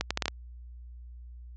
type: accelerating click train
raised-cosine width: 0.2 ms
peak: -10 dBFS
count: 6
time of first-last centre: 0.01-0.281 s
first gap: 96 ms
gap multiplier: 0.71
effects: added 60 Hz sine -43 dBFS peak until 1.56 s + resampled to 16000 Hz